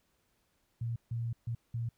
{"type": "tone bursts at uneven times", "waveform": "sine", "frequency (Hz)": 116.54, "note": "A#2", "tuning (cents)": 0, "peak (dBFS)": -32, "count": 4, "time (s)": [[0.81, 0.96], [1.11, 1.33], [1.47, 1.55], [1.74, 1.89]], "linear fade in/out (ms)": 5, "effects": ["pink hiss -75 dBFS RMS until 1.97 s"]}